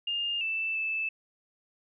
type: tone with pitch steps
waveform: sine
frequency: 2819 / 2648 / 2629 Hz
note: F7 / E7 / E7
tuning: +16 / +7 / -5 cents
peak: -28 dBFS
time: 0.07-1.09 s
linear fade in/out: 5 ms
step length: 340 ms
effects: none